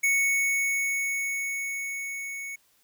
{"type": "tone with level ramp", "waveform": "square", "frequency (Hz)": 2217, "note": "C#7", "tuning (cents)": 0, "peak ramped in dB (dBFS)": [-21, -35], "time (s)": [0.03, 2.56], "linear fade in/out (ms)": 10, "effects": ["white hiss -65 dBFS RMS until 2.83 s"]}